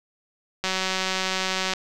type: click train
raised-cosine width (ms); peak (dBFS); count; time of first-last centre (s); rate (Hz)
0.2; -8; 207; 0.64-1.736; 188
effects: none